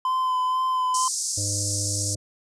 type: tone with vibrato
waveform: triangle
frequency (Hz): 1023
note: C6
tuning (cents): -39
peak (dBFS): -19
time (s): 0.05-1.08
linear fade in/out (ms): 2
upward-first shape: sine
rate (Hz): 2.1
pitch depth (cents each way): 17
type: band-pass noise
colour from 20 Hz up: white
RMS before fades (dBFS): -28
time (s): 0.94-2.15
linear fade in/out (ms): 5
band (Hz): 5000 to 9000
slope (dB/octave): 48
type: harmonic tone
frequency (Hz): 101.3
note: G#2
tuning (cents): -43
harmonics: 1 / 3 / 5 / 6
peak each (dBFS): -28 / -38 / -42 / -44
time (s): 1.37-2.16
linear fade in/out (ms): 10
effects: none